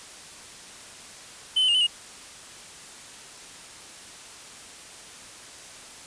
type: tone with pitch steps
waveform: triangle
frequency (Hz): 3051 / 3032 / 2835 / 3019 / 2861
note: G7 / F#7 / F7 / F#7 / F7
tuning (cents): -48 / +42 / +25 / +34 / +41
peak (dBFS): -17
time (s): 1.56-1.87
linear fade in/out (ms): 10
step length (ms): 62
effects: white hiss -44 dBFS RMS until 6.06 s + resampled to 22050 Hz